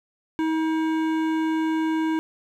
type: tone with hard clipping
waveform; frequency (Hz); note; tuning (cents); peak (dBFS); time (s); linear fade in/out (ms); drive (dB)
sine; 318.7; D#4; +42; -23; 0.39-2.19; 0; 14
effects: none

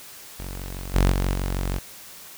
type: tone with level steps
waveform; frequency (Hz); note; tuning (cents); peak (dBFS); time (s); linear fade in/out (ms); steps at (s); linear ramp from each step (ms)
sawtooth; 46.25; F#1; 0; -28 / -12 / -17 / -20; 0.39-1.79; 10; 0.94 / 1.11 / 1.33; 10
effects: white hiss -43 dBFS RMS until 2.37 s

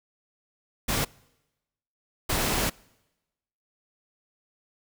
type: noise bursts at uneven times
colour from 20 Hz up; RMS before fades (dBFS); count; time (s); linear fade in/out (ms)
pink; -26; 2; 0.88-1.05 / 2.29-2.7; 10
effects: noise-tail reverb RT60 1.0 s tail -25 dB re dry

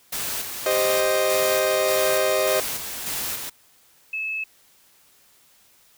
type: noise with tremolo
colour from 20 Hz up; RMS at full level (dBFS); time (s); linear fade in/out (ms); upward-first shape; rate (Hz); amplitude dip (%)
white; -28; 0.12-3.5; 10; square; 1.7; 40
type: chord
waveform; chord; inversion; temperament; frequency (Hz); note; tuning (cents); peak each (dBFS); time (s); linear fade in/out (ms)
40% pulse; C minor; second; equal; 392 / 523.3 / 622.3; G4 / C5 / Eb5; 0 / 0 / 0; -26 / -23 / -21; 0.66-2.6; 2
type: tone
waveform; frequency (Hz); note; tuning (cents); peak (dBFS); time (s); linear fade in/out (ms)
sine; 2600; E7; -24; -25; 4.13-4.44; 5
effects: white hiss -57 dBFS RMS until 5.97 s

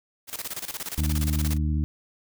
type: noise with tremolo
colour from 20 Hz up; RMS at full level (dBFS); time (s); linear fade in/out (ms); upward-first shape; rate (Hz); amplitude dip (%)
white; -32; 0.27-1.58; 50; square; 17; 80
type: harmonic tone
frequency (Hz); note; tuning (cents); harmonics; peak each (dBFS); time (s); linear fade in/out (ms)
76; D#2; -40; 1 / 2 / 3 / 4; -23 / -29 / -33 / -35; 0.98-1.84; 0
effects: none

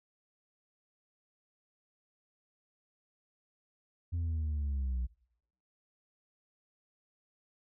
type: linear sweep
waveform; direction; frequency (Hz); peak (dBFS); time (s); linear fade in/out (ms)
sine; down; 86.9 to 59.5; -28; 4.12-5.07; 20
effects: noise-tail reverb RT60 0.7 s tail -24 dB re dry + tanh soft clip ceiling -30 dBFS

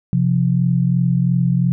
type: tone pair together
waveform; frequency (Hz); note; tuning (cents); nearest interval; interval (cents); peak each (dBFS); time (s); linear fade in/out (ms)
sine; 131.3 / 174.2; C3 / F3; +6 / -4; perfect fourth; 490; -16; 0.13-1.72; 0
effects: none

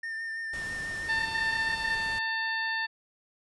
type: tone with vibrato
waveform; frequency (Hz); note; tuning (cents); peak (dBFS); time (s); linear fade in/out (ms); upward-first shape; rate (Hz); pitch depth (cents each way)
triangle; 1806; A6; +45; -31; 0.03-1.95; 5; sine; 6.1; 22
type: noise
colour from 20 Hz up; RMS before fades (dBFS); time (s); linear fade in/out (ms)
pink; -43; 0.53-2.19; 5
type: harmonic tone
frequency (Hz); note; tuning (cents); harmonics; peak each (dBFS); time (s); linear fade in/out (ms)
895; A5; +29; 1 / 2 / 3 / 4 / 5; -36 / -29 / -41 / -42 / -40; 1.08-2.87; 20
effects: resampled to 24000 Hz

